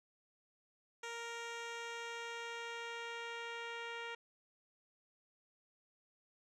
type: tone with low-pass filter sweep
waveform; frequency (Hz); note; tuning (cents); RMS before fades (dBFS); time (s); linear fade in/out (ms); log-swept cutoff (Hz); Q
10% pulse; 466.2; A#4; 0; -45; 1.03-4.15; 5; 6500 to 3400; 1.1
effects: none